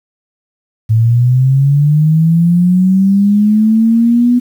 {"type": "linear sweep", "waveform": "sine", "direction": "up", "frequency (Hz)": [109.1, 246.9], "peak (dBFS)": -6, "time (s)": [0.89, 4.4], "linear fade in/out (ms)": 20, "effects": ["7-bit"]}